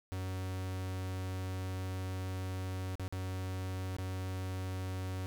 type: tone with dropouts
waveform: 45% pulse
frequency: 93.5 Hz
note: F#2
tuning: 19 cents sharp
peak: -36 dBFS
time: 0.12-5.26 s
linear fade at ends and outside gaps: 0 ms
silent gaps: 2.954-2.996 / 3.08-3.125 / 3.966-3.985 s
effects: none